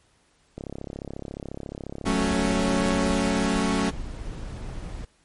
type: click train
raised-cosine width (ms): 2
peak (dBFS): -21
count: 87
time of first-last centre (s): 0.58-3.095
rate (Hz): 34.2
type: noise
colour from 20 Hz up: brown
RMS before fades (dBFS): -34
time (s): 2.05-5.05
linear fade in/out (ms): 5
type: chord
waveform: sawtooth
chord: F# minor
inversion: none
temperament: equal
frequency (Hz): 185 / 220 / 277.2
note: F#3 / A3 / C#4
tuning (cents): 0 / 0 / 0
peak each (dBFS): -22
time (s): 2.05-3.91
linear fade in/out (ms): 20
effects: pink hiss -63 dBFS RMS until 5.24 s + MP3 48 kbps